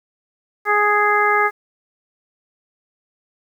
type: harmonic tone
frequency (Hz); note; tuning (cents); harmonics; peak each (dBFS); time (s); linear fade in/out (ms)
415.8; G#4; +2; 1 / 2 / 3 / 4 / 5; -21 / -20 / -18 / -20 / -21; 0.65-1.51; 50
effects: 8-bit